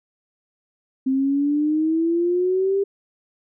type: exponential sweep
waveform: sine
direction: up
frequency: 261.5 to 400 Hz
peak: -17 dBFS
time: 1.06-2.84 s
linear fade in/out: 10 ms
effects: none